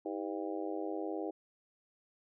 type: harmonic tone with a mistuned harmonic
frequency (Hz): 99.4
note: G2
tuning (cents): +25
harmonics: 3 / 4 / 5 / 6 / 7 / 8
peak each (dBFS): -39 / -41 / -43 / -45 / -46 / -47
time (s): 0.05-1.31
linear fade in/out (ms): 10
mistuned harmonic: 3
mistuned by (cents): +110
effects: none